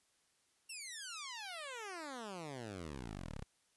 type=exponential sweep; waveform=10% pulse; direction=down; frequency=2794 to 30.87 Hz; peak=-36 dBFS; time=0.69-3.44 s; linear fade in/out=10 ms; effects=white hiss -75 dBFS RMS until 3.76 s + resampled to 24000 Hz